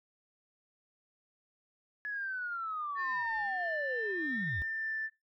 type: linear sweep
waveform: sine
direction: down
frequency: 1708 to 65.41 Hz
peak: -34 dBFS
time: 2.05-4.62 s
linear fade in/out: 0 ms
type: tone with vibrato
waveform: sine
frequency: 1789 Hz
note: A6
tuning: 28 cents sharp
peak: -33 dBFS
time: 2.95-5.1 s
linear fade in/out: 50 ms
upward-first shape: triangle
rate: 0.85 Hz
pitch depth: 24 cents each way
effects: noise-tail reverb RT60 0.2 s tail -20 dB re dry + tanh soft clip ceiling -26 dBFS